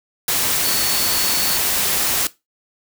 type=tone in noise; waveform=sine; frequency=4435 Hz; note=C#8; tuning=in tune; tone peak=-23 dBFS; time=0.65-1.57 s; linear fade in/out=2 ms; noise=white; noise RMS=-19 dBFS; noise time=0.28-2.27 s; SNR=-7 dB; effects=noise-tail reverb RT60 0.2 s tail -17 dB re dry